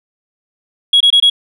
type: tone bursts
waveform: sine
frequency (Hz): 3322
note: G#7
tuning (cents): 0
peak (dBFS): -4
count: 4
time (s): 0.93-1.299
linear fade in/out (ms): 5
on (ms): 75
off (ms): 23
effects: tanh soft clip ceiling -3 dBFS